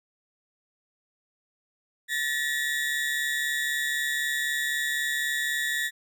35% pulse tone pair together, 1760 / 1903.9 Hz, A6 / A#6, 0 / +36 cents, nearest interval minor second, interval 136 cents, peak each -27 dBFS, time 2.08-5.91 s, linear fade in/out 50 ms, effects none

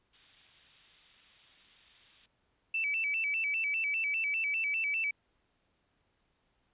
violet noise, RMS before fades -43 dBFS, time 0.13-2.26 s, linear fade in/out 5 ms
sine tone with vibrato, 2469 Hz, D#7, 14 cents flat, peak -29 dBFS, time 2.74-5.11 s, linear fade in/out 5 ms, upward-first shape square, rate 5 Hz, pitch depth 130 cents each way
effects pink hiss -75 dBFS RMS until 6.73 s + resampled to 8000 Hz

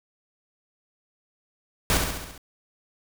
pink noise with echo, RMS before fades -21 dBFS, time 1.9-1.97 s, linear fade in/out 0 ms, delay 68 ms, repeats 6, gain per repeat -4 dB, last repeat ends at 2.378 s, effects none

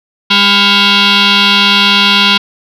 sine tone with frequency modulation, 201.5 Hz, G3, 48 cents sharp, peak -4 dBFS, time 0.3-2.38 s, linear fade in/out 10 ms, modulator 603 Hz, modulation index 6.7, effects tanh soft clip ceiling -1 dBFS

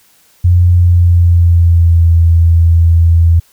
sine tone with pitch glide, 88.3 to 83.59 Hz, F2 to E2, +20 to +25 cents, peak -4 dBFS, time 0.44-3.4 s, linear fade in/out 10 ms, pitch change -95 cents, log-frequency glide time 0.71-2.11 s, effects white hiss -49 dBFS RMS until 3.52 s

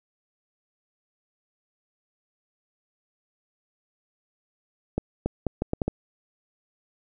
accelerating click train, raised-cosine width 2 ms, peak -11 dBFS, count 7, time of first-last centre 4.98-5.88 s, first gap 280 ms, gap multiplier 0.74, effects none

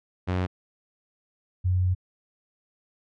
sawtooth / sine tone pair in turn, 91.4 / 91.4 Hz, F#2 / F#2, -21 / -21 cents, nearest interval unison, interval 0 cents, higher neither, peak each -20 dBFS, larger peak neither, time 0.27-0.47 / 1.64-1.95 s, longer second, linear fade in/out 20 ms, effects low-pass 3000 Hz 12 dB/octave

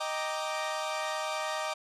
sawtooth chord, Eb major seventh, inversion none, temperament equal, 622.3 / 784 / 932.3 / 1174.7 Hz, Eb5 / G5 / Bb5 / D6, 0 / 0 / 0 / 0 cents, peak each -31 / -35 / -35 / -33 dBFS, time 0-1.74 s, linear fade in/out 10 ms, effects low-pass 8000 Hz 12 dB/octave

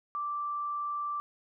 sine tone, 1172 Hz, D6, 4 cents flat, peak -31 dBFS, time 0.15-1.2 s, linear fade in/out 0 ms, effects none

